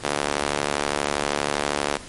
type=tone with high-pass filter; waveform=sawtooth; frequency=72.5 Hz; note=D2; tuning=22 cents flat; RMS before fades=-25 dBFS; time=0.03-1.98 s; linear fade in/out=20 ms; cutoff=460 Hz; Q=0.77; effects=pink hiss -40 dBFS RMS until 2.08 s + MP3 48 kbps